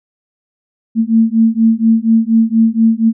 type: beating tone pair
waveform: sine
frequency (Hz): 223.2 / 227.4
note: A3 / A#3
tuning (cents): +25 / -43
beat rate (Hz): 4.2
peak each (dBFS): -11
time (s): 0.95-3.13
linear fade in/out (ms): 50
effects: none